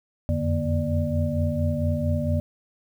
sine tone cluster, 86.1 / 90.5 / 148.1 / 238.5 / 591 Hz, F2 / F#2 / D3 / A#3 / D5, -24 / -38 / +15 / +40 / +11 cents, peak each -27 / -27 / -28 / -28 / -30 dBFS, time 0.29-2.4 s, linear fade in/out 0 ms, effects 9-bit

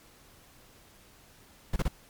brown noise bursts, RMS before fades -26 dBFS, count 3, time 1.73-1.882 s, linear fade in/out 5 ms, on 32 ms, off 28 ms, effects pink hiss -57 dBFS RMS until 2.09 s + MP3 96 kbps

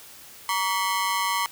sawtooth ring-modulated tone, 1040 Hz, C6, 11 cents flat, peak -16 dBFS, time 0.49-1.46 s, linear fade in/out 0 ms, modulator 97.6 Hz, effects white hiss -46 dBFS RMS until 1.51 s

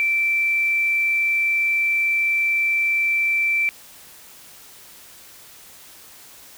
sine tone, 2337 Hz, D7, 9 cents flat, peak -17 dBFS, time 0-3.69 s, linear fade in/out 0 ms, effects white hiss -45 dBFS RMS until 6.57 s

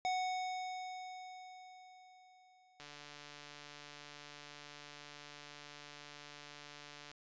square tone with exponential decay, 740 Hz, F#5, in tune, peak -33 dBFS, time 0.05-3.18 s, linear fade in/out 0 ms, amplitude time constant 680 ms
click train, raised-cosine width 0.2 ms, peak -34 dBFS, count 631, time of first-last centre 2.8-7.115 s, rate 146 Hz
effects resampled to 16000 Hz

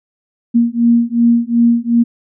sine beating tone pair, 233.7 / 236.4 Hz, A#3 / A#3, +5 / +24 cents, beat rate 2.7 Hz, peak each -12 dBFS, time 0.54-2.04 s, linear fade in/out 20 ms, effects none

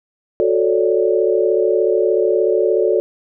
sine chord, D major seventh, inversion first, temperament just, 367.1 / 440.5 / 550.6 / 587.3 Hz, F#4 / A4 / C#5 / D5, -14 / +2 / -12 / 0 cents, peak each -17 / -16 / -21 / -21 dBFS, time 0.4-3 s, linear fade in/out 0 ms, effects none

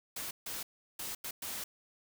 white noise bursts at uneven times, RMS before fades -40 dBFS, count 5, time 0.16-0.31 / 0.46-0.63 / 0.99-1.15 / 1.24-1.31 / 1.42-1.64 s, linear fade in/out 5 ms, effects none

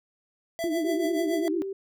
square tone with tremolo, 666 Hz, E5, 18 cents sharp, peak -28 dBFS, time 0.59-1.48 s, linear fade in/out 0 ms, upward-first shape triangle, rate 7 Hz, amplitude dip 80%
sine tone with vibrato, 327.2 Hz, E4, 13 cents flat, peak -25 dBFS, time 0.64-1.62 s, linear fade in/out 0 ms, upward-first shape triangle, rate 9 Hz, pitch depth 140 cents each way
sine tone with pitch glide, 382.1 to 389.2 Hz, G4 to G4, -44 to -12 cents, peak -30 dBFS, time 0.84-1.73 s, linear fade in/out 5 ms, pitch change +32 cents, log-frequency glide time 1.06-1.4 s
effects none

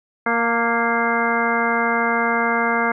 harmonic tone with a mistuned harmonic, 233.1 Hz, A#3, in tune, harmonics 1 / 2 / 3 / 4 / 5 / 6 / 7 / 9, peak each -25 / -25 / -25 / -25 / -25 / -25 / -25 / -25 dBFS, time 0.26-2.92 s, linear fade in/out 5 ms, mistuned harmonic 4, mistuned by -28 cents, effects none

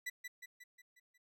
40% pulse tone with echo, 1975.5 Hz, B6, in tune, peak -37 dBFS, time 0.06-0.1 s, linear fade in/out 10 ms, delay 180 ms, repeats 6, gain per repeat -5 dB, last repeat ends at 1.18 s, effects none

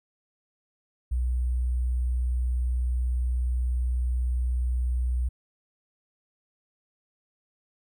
sine tone with sample-and-hold, 61.74 Hz, B1, in tune, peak -23 dBFS, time 1.11-5.29 s, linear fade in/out 10 ms, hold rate 8820 Hz, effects none

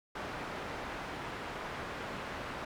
white low-pass noise, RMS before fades -41 dBFS, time 0.15-2.65 s, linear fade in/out 5 ms, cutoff 1500 Hz, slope 12 dB/octave, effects none

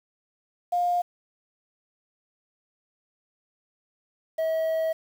sine / triangle tone pair in turn, 707 / 643 Hz, F5 / E5, +21 / -43 cents, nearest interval major second, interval 164 cents, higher first, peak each -21 dBFS, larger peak neither, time 0.72-1.02 / 4.38-4.93 s, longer second, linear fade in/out 10 ms, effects 8-bit

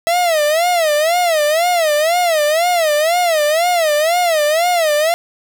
45% pulse tone with vibrato, 651 Hz, E5, 22 cents flat, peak -12 dBFS, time 0.07-5.14 s, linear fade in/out 0 ms, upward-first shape sine, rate 2 Hz, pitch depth 170 cents each way, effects none

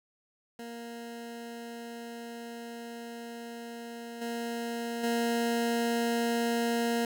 20% pulse tone with level steps, 234 Hz, A#3, 7 cents sharp, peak -35 / -28 / -22 dBFS, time 0.59-7.05 s, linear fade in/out 2 ms, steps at 4.21 / 5.03 s, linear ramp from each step 10 ms, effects none

